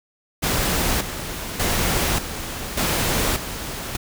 pink noise with tremolo, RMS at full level -21 dBFS, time 0.42-3.97 s, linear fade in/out 20 ms, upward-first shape square, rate 0.85 Hz, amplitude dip 65%, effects none

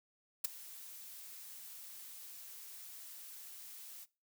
blue noise with ADSR envelope, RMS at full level -31 dBFS, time 0.44-4.06 s, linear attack 9 ms, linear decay 11 ms, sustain -20 dB, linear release 31 ms, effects noise-tail reverb RT60 0.3 s tail -21 dB re dry

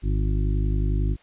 harmonic tone, 51.1 Hz, G#1, 27 cents flat, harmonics 1 / 2 / 3 / 5 / 6 / 7, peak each -21 / -27 / -31 / -35 / -37 / -38 dBFS, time 0.02-1.17 s, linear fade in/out 50 ms, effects white hiss -56 dBFS RMS until 1.22 s + resampled to 8000 Hz

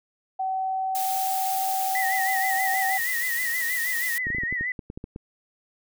sine tone with pitch glide, 760 to 766.2 Hz, F#5 to G5, +46 to -40 cents, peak -24 dBFS, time 0.39-2.98 s, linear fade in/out 10 ms, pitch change +14 cents, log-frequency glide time 0.52-2.03 s
blue noise, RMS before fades -31 dBFS, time 0.95-4.18 s, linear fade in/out 0 ms
sine tone with vibrato, 1933 Hz, B6, 38 cents flat, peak -25 dBFS, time 1.95-4.72 s, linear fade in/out 2 ms, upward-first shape sine, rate 6.3 Hz, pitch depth 81 cents each way
clicks, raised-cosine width 3 ms, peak -22 dBFS, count 12, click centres 4.269 / 4.303 / 4.348 / 4.384 / 4.435 / 4.526 / 4.61 / 4.792 / 4.901 / 4.975 / 5.041 / 5.161 s
effects none

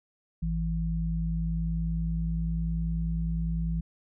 sine tone pair together, 55 / 164.81 Hz, A1 / E3, 0 / 0 cents, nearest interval octave + perfect fifth, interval 1900 cents, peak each -29 / -29 dBFS, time 0.42-3.81 s, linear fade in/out 10 ms, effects none

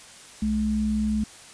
sine tone pair together, 63.45 / 214.3 Hz, B1 / A3, +47 / -45 cents, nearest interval octave + major sixth, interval 2108 cents, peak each -30 / -22 dBFS, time 0.42-1.24 s, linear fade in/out 5 ms, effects white hiss -46 dBFS RMS until 1.53 s + resampled to 22050 Hz

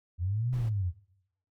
sine linear two-way sweep, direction up then down, 82.41 to 128.2 to 82.41 Hz, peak -27 dBFS, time 0.18-0.93 s, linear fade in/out 50 ms, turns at 0.53 s
brown noise, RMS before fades -41 dBFS, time 0.52-0.7 s, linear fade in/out 20 ms
effects noise-tail reverb RT60 0.8 s tail -21 dB re dry

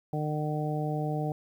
harmonic tone, 151.5 Hz, D#3, 46 cents flat, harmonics 1 / 2 / 3 / 4 / 5, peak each -30 / -36 / -37 / -38 / -36 dBFS, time 0.13-1.32 s, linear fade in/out 2 ms, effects 10-bit

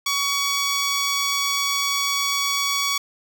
10% pulse tone, 1127 Hz, C#6, 28 cents sharp, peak -12 dBFS, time 0.06-2.98 s, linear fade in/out 5 ms, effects none

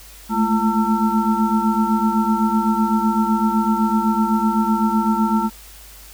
sine tone cluster, 214.3 / 222.2 / 341.1 / 900 / 1341 Hz, A3 / A3 / F4 / A5 / E6, -45 / +17 / -41 / +39 / +29 cents, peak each -19 / -20 / -28 / -21 / -26 dBFS, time 0.29-5.5 s, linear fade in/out 50 ms, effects added 50 Hz sine -43 dBFS peak until 6.13 s + white hiss -43 dBFS RMS until 6.13 s

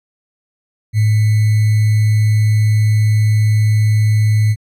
sine tone with sample-and-hold, 107.5 Hz, A2, 40 cents flat, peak -9 dBFS, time 0.93-4.56 s, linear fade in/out 50 ms, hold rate 2100 Hz, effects resampled to 32000 Hz

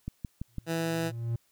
click train, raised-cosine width 5 ms, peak -22 dBFS, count 4, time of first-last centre 0.08-0.583 s, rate 5.96 Hz
triangle tone with exponential growth, 116.54 Hz, A#2, in tune, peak -24 dBFS, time 0.48-1.36 s, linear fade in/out 5 ms, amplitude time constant 190 ms
15% pulse tone, 164.81 Hz, E3, in tune, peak -22 dBFS, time 0.66-1.12 s, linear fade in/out 50 ms
effects white hiss -69 dBFS RMS until 1.51 s

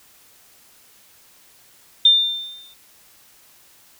sine tone with exponential decay, 3601 Hz, A7, 39 cents sharp, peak -7 dBFS, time 2.05-2.74 s, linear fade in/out 5 ms, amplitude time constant 150 ms, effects white hiss -52 dBFS RMS until 3.99 s

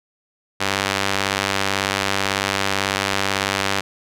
sawtooth tone with band-pass filter, 98.1 Hz, G2, 2 cents sharp, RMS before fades -22 dBFS, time 0.6-3.81 s, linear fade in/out 10 ms, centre 2900 Hz, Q 0.54, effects none

